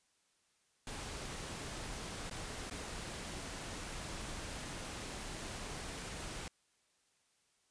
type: noise with dropouts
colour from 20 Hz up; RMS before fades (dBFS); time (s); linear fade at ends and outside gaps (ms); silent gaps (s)
pink; -44; 0.87-6.48; 1; 2.297-2.311 / 2.699-2.71
effects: white hiss -75 dBFS RMS until 7.7 s + resampled to 22050 Hz